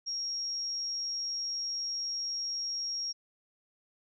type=tone; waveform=sine; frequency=5588 Hz; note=F8; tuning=in tune; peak=-32 dBFS; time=0.06-3.13 s; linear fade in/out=20 ms; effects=none